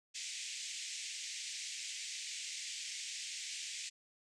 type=band-pass noise; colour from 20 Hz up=white; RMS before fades=-44 dBFS; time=0.14-3.9 s; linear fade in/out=20 ms; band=2000 to 8000 Hz; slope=48 dB/octave; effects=none